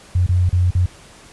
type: tone with dropouts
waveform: sine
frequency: 89.8 Hz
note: F2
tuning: 49 cents sharp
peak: -12 dBFS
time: 0.15-0.86 s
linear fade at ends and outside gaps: 5 ms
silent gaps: 0.265-0.29 / 0.493-0.527 / 0.707-0.75 s
effects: pink hiss -44 dBFS RMS until 1.32 s + resampled to 24000 Hz